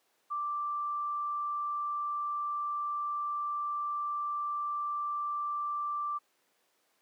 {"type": "tone", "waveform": "sine", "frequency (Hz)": 1175, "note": "D6", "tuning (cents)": 1, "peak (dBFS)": -31, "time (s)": [0.3, 6.19], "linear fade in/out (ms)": 20, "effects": ["pink hiss -72 dBFS RMS until 7.01 s", "high-pass 400 Hz 12 dB/octave"]}